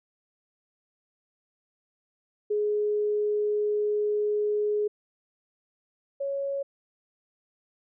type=tone pair in turn; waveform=sine; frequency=418.6 / 555.1 Hz; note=G#4 / C#5; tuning=+14 / +2 cents; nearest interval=perfect fourth; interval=488 cents; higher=second; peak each=-23 / -27 dBFS; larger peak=first; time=2.5-4.88 / 6.2-6.63 s; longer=first; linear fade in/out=10 ms; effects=none